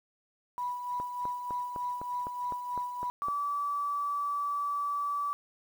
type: tone with tremolo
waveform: sine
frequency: 983 Hz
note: B5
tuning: 8 cents flat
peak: -30 dBFS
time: 0.58-3.1 s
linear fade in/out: 0 ms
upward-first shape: sine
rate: 3.3 Hz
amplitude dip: 50%
type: click train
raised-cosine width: 1 ms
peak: -26 dBFS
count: 10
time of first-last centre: 1-3.284 s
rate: 3.94 Hz
type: tone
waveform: sine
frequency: 1153 Hz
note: D6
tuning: 32 cents flat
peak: -29 dBFS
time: 3.22-5.33 s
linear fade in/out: 0 ms
effects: 9-bit